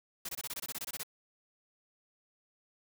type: noise bursts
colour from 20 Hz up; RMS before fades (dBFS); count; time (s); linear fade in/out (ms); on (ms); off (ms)
white; -39; 13; 0.25-1.033; 5; 39; 23
effects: none